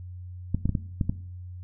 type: clicks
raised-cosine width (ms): 5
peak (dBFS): -12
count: 6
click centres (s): 0.546 / 0.656 / 0.693 / 0.752 / 1.012 / 1.095
effects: noise-tail reverb RT60 0.6 s tail -17 dB re dry + added 90 Hz sine -37 dBFS peak until 1.63 s